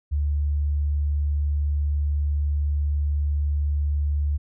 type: tone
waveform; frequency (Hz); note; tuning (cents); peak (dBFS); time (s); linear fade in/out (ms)
sine; 73; D2; -10; -20; 0.11-4.38; 20
effects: none